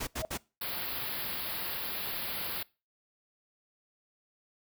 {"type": "noise bursts", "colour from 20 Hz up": "pink", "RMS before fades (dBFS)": -35, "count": 3, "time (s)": [0, 0.376], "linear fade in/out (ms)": 10, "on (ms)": 72, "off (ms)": 80}
{"type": "tone with exponential growth", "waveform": "sine", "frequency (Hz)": 636, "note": "D#5", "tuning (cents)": 38, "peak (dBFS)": -28, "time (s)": [0.14, 0.25], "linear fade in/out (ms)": 0, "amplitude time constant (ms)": 23}
{"type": "band-stop noise", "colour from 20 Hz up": "white", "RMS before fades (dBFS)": -36, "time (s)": [0.61, 2.63], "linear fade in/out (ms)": 5, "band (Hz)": [4900, 11000], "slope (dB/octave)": 96}
{"effects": ["noise-tail reverb RT60 0.3 s tail -23 dB re dry"]}